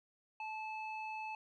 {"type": "tone with low-pass filter", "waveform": "square", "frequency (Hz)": 870, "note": "A5", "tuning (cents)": -20, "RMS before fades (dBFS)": -43, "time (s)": [0.4, 1.35], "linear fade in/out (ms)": 2, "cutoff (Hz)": 2300, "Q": 3.4, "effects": []}